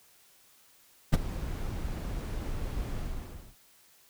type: noise with ADSR envelope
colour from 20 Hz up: brown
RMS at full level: -17 dBFS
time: 1.12-3.56 s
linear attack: 21 ms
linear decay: 20 ms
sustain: -17 dB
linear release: 600 ms
effects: white hiss -61 dBFS RMS until 4.09 s